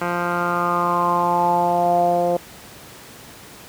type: tone with low-pass filter sweep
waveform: 10% pulse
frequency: 174.61 Hz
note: F3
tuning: in tune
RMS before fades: -19 dBFS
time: 0.01-2.37 s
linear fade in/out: 5 ms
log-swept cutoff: 1700 to 590 Hz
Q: 6
effects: pink hiss -41 dBFS RMS until 3.68 s + high-pass 80 Hz 12 dB/octave